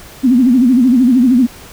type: tone with vibrato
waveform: sine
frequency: 250 Hz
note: B3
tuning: 21 cents sharp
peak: -6 dBFS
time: 0.23-1.47 s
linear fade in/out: 20 ms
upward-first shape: sine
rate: 13 Hz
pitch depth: 130 cents each way
effects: pink hiss -36 dBFS RMS until 1.72 s